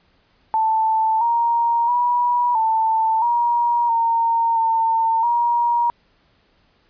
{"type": "tone with pitch steps", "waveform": "sine", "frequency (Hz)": [883, 936, 969, 889, 950, 920, 904, 949], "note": ["A5", "A#5", "B5", "A5", "A#5", "A#5", "A5", "A#5"], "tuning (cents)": [6, 7, -33, 18, 33, -23, 47, 31], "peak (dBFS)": -15, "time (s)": [0.54, 5.9], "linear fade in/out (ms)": 0, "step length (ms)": 670, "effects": ["pink hiss -60 dBFS RMS until 6.89 s", "resampled to 11025 Hz"]}